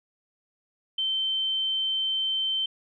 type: tone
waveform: sine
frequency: 3100 Hz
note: G7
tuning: 20 cents flat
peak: -24 dBFS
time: 0.98-2.66 s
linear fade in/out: 5 ms
effects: none